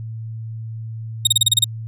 sawtooth tone bursts, 3730 Hz, A#7, in tune, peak -7 dBFS, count 8, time 1.25-1.643 s, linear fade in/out 5 ms, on 22 ms, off 31 ms, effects added 112 Hz sine -27 dBFS peak until 1.87 s + resampled to 32000 Hz

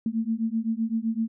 sine beating tone pair, 221.3 / 229.1 Hz, A3 / A#3, +10 / -30 cents, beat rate 7.8 Hz, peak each -27 dBFS, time 0.06-1.28 s, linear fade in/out 2 ms, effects none

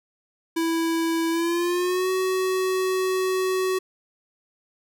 square tone with pitch glide, 329.6 to 374.3 Hz, E4 to F#4, 0 to +20 cents, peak -22 dBFS, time 0.56-3.79 s, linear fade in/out 10 ms, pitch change +220 cents, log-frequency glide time 1.3-2.1 s, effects none

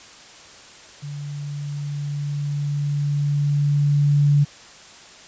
sine tone with level ramp, 144.5 Hz, D3, 28 cents flat, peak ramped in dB -29 to -12 dBFS, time 1.02-4.45 s, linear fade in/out 20 ms, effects white hiss -44 dBFS RMS until 5.27 s + resampled to 16000 Hz

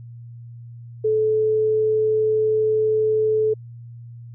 sine tone, 433.8 Hz, A4, 25 cents flat, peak -16 dBFS, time 1.04-3.54 s, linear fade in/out 10 ms, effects added 118 Hz sine -36 dBFS peak until 4.34 s

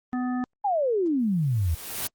harmonic tone, 250.4 Hz, B3, 24 cents sharp, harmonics 1 / 3 / 5 / 7, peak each -25 / -35 / -39 / -42 dBFS, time 0.13-0.44 s, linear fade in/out 0 ms
sine exponential sweep, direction down, 850 to 75.3 Hz, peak -21 dBFS, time 0.64-1.75 s, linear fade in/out 10 ms
white noise with exponential growth, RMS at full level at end -27 dBFS, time 1.19-2.07 s, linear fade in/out 2 ms, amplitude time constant 190 ms
effects Opus 24 kbps

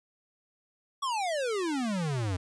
square exponential sweep, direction down, 1146 to 87 Hz, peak -29 dBFS, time 1.02-2.37 s, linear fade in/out 10 ms, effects resampled to 22050 Hz

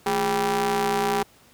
sawtooth ring-modulated tone, 189.7 Hz, F#3, 43 cents sharp, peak -14 dBFS, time 0.06-1.23 s, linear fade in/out 5 ms, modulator 600 Hz, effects pink hiss -55 dBFS RMS until 1.53 s + high-pass 60 Hz 12 dB/octave

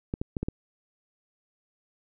clicks, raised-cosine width 3 ms, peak -16 dBFS, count 5, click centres 0.139 / 0.215 / 0.368 / 0.43 / 0.485 s, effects none

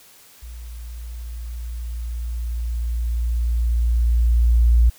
sine tone with level ramp, 58.4 Hz, A#1, 4 cents sharp, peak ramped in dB -33 to -10 dBFS, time 0.42-4.9 s, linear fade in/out 10 ms, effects white hiss -49 dBFS RMS until 4.98 s

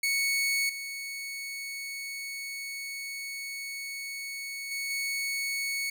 sawtooth tone with level steps, 2217 Hz, C#7, in tune, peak -22 / -32 / -28 / -26 dBFS, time 0.03-5.9 s, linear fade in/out 5 ms, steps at 0.69 / 4.71 / 4.9 s, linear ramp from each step 5 ms, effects none

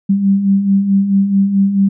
sine beating tone pair, 193.1 / 197.7 Hz, G3 / G3, -26 / +15 cents, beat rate 4.6 Hz, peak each -18 / -10 dBFS, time 0.09-1.89 s, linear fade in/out 10 ms, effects none

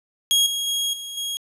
sawtooth tone with level steps, 3287 Hz, G#7, 19 cents flat, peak -12 / -20 / -18 / -28 / -22 dBFS, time 0.31-1.37 s, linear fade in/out 0 ms, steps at 0.46 / 0.67 / 0.93 / 1.17 s, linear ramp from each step 5 ms, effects resampled to 32000 Hz + 9-bit

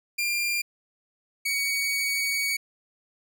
sawtooth tone pair in turn, 2393 / 2247 Hz, D7 / C#7, +32 / +23 cents, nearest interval minor second, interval 109 cents, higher first, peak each -21 dBFS, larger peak neither, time 0.18-0.62 / 1.45-2.57 s, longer second, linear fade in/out 10 ms, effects none

